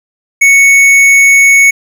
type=tone with tanh clipping; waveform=triangle; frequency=2217 Hz; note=C#7; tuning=in tune; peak=-4 dBFS; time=0.41-1.71 s; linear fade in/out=10 ms; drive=16 dB; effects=none